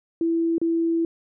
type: tone with dropouts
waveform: sine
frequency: 331.9 Hz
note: E4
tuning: 12 cents sharp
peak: -19 dBFS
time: 0.21-1.05 s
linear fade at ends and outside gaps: 2 ms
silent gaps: 0.582-0.615 s
effects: none